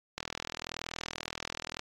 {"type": "click train", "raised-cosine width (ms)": 0.2, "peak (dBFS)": -17, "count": 67, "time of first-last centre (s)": [0.18, 1.794], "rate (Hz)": 40.9, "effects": ["AAC 48 kbps"]}